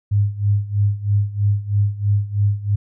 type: tone with tremolo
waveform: sine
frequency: 102.2 Hz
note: G#2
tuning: 27 cents flat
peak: -12 dBFS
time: 0.11-2.76 s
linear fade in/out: 10 ms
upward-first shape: sine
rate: 3.1 Hz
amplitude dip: 85%
effects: none